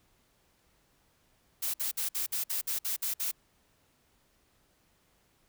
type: noise bursts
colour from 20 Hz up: blue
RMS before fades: -32 dBFS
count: 10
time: 1.62-3.315 s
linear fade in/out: 10 ms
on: 120 ms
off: 55 ms
effects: pink hiss -69 dBFS RMS until 5.48 s